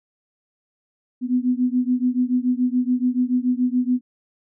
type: beating tone pair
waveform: sine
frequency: 246.9 / 253.9 Hz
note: B3 / B3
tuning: 0 / +48 cents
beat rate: 7 Hz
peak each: -20 / -21 dBFS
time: 1.21-4.01 s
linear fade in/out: 50 ms
effects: none